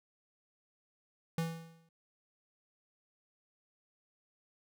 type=tone with exponential decay; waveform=square; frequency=164.81 Hz; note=E3; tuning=in tune; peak=-30 dBFS; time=1.38-1.89 s; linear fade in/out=2 ms; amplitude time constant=110 ms; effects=none